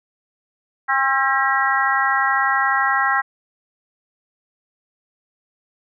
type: harmonic tone with a mistuned harmonic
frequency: 268.2 Hz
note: C4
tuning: 43 cents sharp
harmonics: 3 / 4 / 5 / 6 / 7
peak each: -22 / -22 / -22 / -22 / -22 dBFS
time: 0.88-3.22 s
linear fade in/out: 20 ms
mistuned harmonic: 7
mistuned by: +31 cents
effects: none